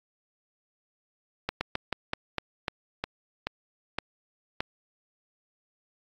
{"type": "slowing click train", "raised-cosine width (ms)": 0.3, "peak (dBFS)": -12, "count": 11, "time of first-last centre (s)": [1.49, 4.605], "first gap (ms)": 120, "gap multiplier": 1.2, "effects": ["AAC 64 kbps"]}